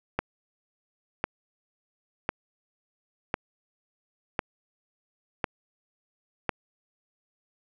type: click train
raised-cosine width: 0.5 ms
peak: -10 dBFS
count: 7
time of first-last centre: 0.19-6.493 s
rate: 0.952 Hz
effects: none